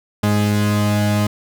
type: tone pair together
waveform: 45% pulse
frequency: 103.83 / 208 Hz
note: G#2 / G#3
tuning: 0 / +3 cents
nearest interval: octave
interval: 1203 cents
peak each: -17 dBFS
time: 0.23-1.27 s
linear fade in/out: 5 ms
effects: none